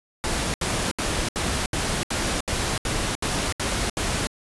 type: noise bursts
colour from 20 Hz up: pink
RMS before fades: -25 dBFS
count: 11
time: 0.24-4.27 s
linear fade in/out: 0 ms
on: 300 ms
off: 73 ms
effects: resampled to 24000 Hz

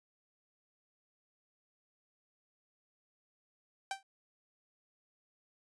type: tone with exponential decay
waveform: sawtooth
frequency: 780 Hz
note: G5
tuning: 9 cents flat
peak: -28 dBFS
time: 3.91-4.03 s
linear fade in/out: 2 ms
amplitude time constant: 25 ms
effects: resampled to 22050 Hz

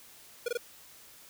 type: tone bursts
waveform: square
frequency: 479.6 Hz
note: A#4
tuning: 49 cents sharp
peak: -29 dBFS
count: 3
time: 0.46-0.574 s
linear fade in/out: 5 ms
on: 24 ms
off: 21 ms
effects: white hiss -54 dBFS RMS until 1.29 s

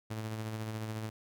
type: tone with tremolo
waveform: sawtooth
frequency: 109.6 Hz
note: A2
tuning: 6 cents flat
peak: -31 dBFS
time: 0.1-1.1 s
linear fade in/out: 10 ms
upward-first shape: sine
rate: 14 Hz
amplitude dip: 35%
effects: none

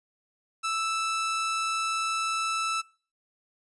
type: tone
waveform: sawtooth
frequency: 1318.5 Hz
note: E6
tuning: in tune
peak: -23 dBFS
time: 0.63-2.82 s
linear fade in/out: 20 ms
effects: noise-tail reverb RT60 0.4 s tail -23 dB re dry + resampled to 24000 Hz

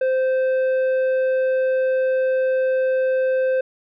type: tone with tanh clipping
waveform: triangle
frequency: 520 Hz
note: C5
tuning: 11 cents flat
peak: -18 dBFS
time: 0.01-3.61 s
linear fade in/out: 5 ms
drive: 11 dB
effects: none

